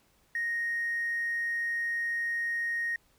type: tone with hard clipping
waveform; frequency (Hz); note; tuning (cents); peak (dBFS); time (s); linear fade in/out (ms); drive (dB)
sine; 1866; A#6; +1; -29; 0.35-2.96; 2; 1
effects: pink hiss -67 dBFS RMS until 3.18 s